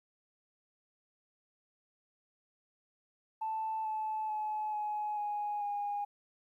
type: tone with pitch steps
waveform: sine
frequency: 880 / 867.4 / 854.9 / 842.7 / 830.6 / 818.7 Hz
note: A5 / A5 / G#5 / G#5 / G#5 / G#5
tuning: 0 / -25 / +50 / +25 / 0 / -25 cents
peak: -32 dBFS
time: 3.41-6.05 s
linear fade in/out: 10 ms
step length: 440 ms
effects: tanh soft clip ceiling -28 dBFS + 12-bit